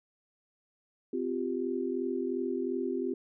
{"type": "chord", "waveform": "sine", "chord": "C suspended fourth", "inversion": "none", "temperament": "equal with one note detuned", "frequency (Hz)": [258.2, 349.2, 392], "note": ["C4", "F4", "G4"], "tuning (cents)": [-23, 0, 0], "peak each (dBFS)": -34, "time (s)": [1.13, 3.14], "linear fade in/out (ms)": 5, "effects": []}